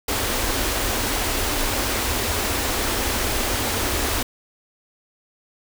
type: band-stop noise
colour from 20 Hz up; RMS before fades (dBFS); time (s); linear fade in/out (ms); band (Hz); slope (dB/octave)
pink; -23; 0.08-4.23; 5; 110 to 220; 48
effects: none